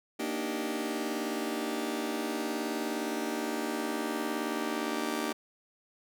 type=chord; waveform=sawtooth; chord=Eb major seventh; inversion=second; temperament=just; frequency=233.3 / 291.7 / 311.1 / 388.9 Hz; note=Bb3 / D4 / Eb4 / G4; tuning=+2 / -12 / 0 / -14 cents; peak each=-33 dBFS; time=0.19-5.33 s; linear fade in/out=10 ms; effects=none